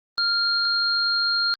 sine tone pair together, 1396.9 / 4225 Hz, F6 / C8, 0 / +16 cents, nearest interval octave + perfect fifth, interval 1916 cents, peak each -24 / -21 dBFS, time 0.18-1.54 s, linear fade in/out 0 ms, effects Opus 24 kbps

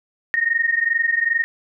sine tone pair together, 1843.5 / 1866 Hz, A#6 / A#6, -20 / +1 cents, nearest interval unison, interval 21 cents, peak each -19 / -20 dBFS, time 0.34-1.44 s, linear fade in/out 0 ms, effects none

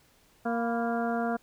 harmonic tone with a mistuned harmonic, 233.1 Hz, A#3, in tune, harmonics 1 / 2 / 3 / 4 / 5 / 6 / 7, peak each -30 / -34 / -31 / -42 / -42 / -37 / -45 dBFS, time 0.45-1.37 s, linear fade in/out 10 ms, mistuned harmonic 4, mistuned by +100 cents, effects pink hiss -63 dBFS RMS until 1.42 s

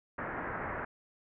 white low-pass noise, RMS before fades -38 dBFS, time 0.18-0.85 s, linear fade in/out 5 ms, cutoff 1900 Hz, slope 48 dB/octave, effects none

